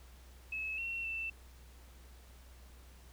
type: tone with pitch steps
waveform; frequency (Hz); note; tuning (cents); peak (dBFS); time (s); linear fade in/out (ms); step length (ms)
sine; 2590 / 2720 / 2669; E7 / F7 / E7; -31 / -46 / +21; -36; 0.52-1.3; 5; 260
effects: added 62 Hz sine -54 dBFS peak until 3.12 s + pink hiss -62 dBFS RMS until 3.12 s